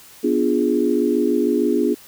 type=chord; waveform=sine; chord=B diminished seventh; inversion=none; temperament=equal; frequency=246.9 / 293.7 / 349.2 / 415.3 Hz; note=B3 / D4 / F4 / Ab4; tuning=0 / 0 / 0 / 0 cents; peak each=-21 dBFS; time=0.23-1.95 s; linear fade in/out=20 ms; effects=white hiss -45 dBFS RMS until 2.07 s

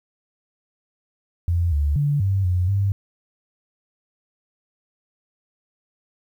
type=tone with pitch steps; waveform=sine; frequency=85.8 / 72.9 / 144.7 / 97.3 / 89.9 / 99 Hz; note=F2 / D2 / D3 / G2 / F#2 / G2; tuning=-30 / -12 / -25 / -12 / -49 / +18 cents; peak=-17 dBFS; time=1.48-2.92 s; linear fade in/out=0 ms; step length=240 ms; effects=9-bit

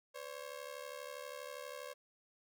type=ring-modulated tone; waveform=sawtooth; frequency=541 Hz; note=C#5; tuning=42 cents flat; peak=-38 dBFS; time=0.14-1.94 s; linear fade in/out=20 ms; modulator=36.2 Hz; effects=none

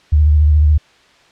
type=tone with vibrato; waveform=sine; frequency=75.4 Hz; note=D2; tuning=46 cents sharp; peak=-7 dBFS; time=0.12-0.78 s; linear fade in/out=10 ms; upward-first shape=triangle; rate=14 Hz; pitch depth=66 cents each way; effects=white hiss -49 dBFS RMS until 1.31 s + low-pass 4000 Hz 12 dB/octave

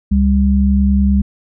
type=tone pair together; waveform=sine; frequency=69.5 / 199.26 Hz; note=C#2 / G3; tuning=+5 / +29 cents; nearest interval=octave + tritone; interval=1824 cents; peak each=-12 dBFS; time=0.11-1.22 s; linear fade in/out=10 ms; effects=none

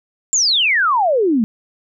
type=exponential sweep; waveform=sine; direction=down; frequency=7459 to 208.6 Hz; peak=-12 dBFS; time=0.33-1.44 s; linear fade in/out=0 ms; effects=none

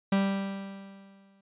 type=tone with exponential decay; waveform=45% pulse; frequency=196 Hz; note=G3; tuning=in tune; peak=-21 dBFS; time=0.12-1.41 s; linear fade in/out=5 ms; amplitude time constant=280 ms; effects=resampled to 8000 Hz

